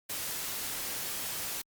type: noise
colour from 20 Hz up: white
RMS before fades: -36 dBFS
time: 0.09-1.62 s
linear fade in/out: 10 ms
effects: Opus 48 kbps